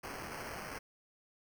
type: noise with sample-and-hold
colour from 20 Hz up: white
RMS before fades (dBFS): -44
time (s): 0.03-0.79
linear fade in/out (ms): 10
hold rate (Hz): 3675
effects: none